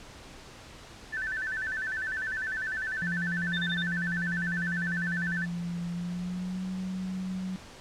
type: tone with vibrato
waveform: sine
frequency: 1643 Hz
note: G#6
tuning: 19 cents flat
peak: -30 dBFS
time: 1.12-5.46 s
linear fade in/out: 20 ms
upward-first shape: square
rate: 10 Hz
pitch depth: 120 cents each way
type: tone with pitch glide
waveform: sine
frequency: 173 to 186.49 Hz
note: F3 to F#3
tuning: -16 to +14 cents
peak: -31 dBFS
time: 3.02-7.56 s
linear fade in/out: 0 ms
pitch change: +130 cents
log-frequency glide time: 5.92-6.64 s
type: tone bursts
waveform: sine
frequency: 3612 Hz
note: A7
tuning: 45 cents sharp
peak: -32 dBFS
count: 4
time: 3.53-3.83 s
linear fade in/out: 10 ms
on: 57 ms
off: 24 ms
effects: pink hiss -48 dBFS RMS until 7.8 s + low-pass 7000 Hz 12 dB/octave